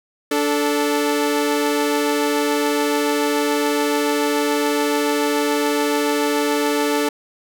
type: tone pair together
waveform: sawtooth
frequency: 291 / 440 Hz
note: D4 / A4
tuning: -16 / 0 cents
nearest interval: perfect fifth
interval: 716 cents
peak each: -16 dBFS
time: 0.31-7.09 s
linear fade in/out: 5 ms
effects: none